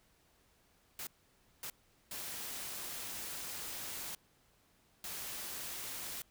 white noise bursts at uneven times, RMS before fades -43 dBFS, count 4, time 0.99-1.07 / 1.63-1.7 / 2.11-4.15 / 5.04-6.22 s, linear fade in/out 2 ms, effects pink hiss -70 dBFS RMS until 6.3 s

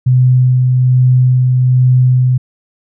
sine tone with tremolo, 127 Hz, B2, 49 cents sharp, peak -5 dBFS, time 0.06-2.38 s, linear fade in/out 10 ms, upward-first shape sine, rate 1.2 Hz, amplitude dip 25%, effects none

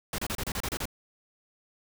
pink noise bursts, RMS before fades -32 dBFS, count 9, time 0.13-0.855 s, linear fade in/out 2 ms, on 53 ms, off 31 ms, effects none

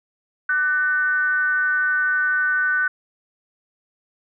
sine tone with frequency modulation, 1502 Hz, F#6, 26 cents sharp, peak -17 dBFS, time 0.49-2.88 s, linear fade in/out 5 ms, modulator 320 Hz, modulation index 0.42, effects none

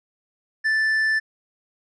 triangle tone with tanh clipping, 1760 Hz, A6, in tune, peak -19 dBFS, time 0.64-1.2 s, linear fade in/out 20 ms, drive 9 dB, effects none

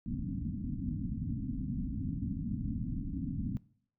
white low-pass noise, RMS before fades -36 dBFS, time 0.06-3.57 s, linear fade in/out 0 ms, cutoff 280 Hz, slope 96 dB/octave, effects noise-tail reverb RT60 0.6 s tail -22 dB re dry

